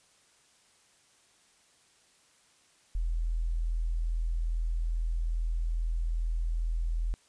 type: tone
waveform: sine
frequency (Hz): 41.2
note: E1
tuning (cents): 0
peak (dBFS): -27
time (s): 2.95-7.14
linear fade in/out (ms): 0
effects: white hiss -64 dBFS RMS until 7.28 s + resampled to 22050 Hz